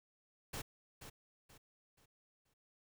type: noise with echo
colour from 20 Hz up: pink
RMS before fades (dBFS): -43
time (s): 0.53-0.62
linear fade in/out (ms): 10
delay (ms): 480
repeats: 4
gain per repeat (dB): -9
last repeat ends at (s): 2.54
effects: none